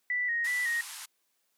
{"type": "tone with vibrato", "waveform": "sine", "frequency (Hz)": 1922, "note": "B6", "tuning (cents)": -48, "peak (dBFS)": -27, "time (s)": [0.1, 0.81], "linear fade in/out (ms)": 2, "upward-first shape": "square", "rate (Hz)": 2.7, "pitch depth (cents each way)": 46}
{"type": "band-pass noise", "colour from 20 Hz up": "white", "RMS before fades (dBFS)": -43, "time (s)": [0.44, 1.06], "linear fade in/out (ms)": 10, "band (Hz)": [810, 12000], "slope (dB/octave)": 48}
{"effects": ["white hiss -75 dBFS RMS until 1.57 s", "high-pass 200 Hz 12 dB/octave"]}